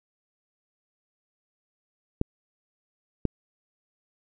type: clicks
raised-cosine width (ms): 3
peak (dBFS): -10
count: 2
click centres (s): 2.214 / 3.253
effects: none